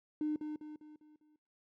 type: tone with echo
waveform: triangle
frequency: 303.5 Hz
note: D#4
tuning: 43 cents flat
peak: -28 dBFS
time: 0.21-0.36 s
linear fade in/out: 2 ms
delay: 200 ms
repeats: 5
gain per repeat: -7 dB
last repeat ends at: 1.36 s
effects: noise-tail reverb RT60 0.4 s tail -24 dB re dry + tanh soft clip ceiling -29 dBFS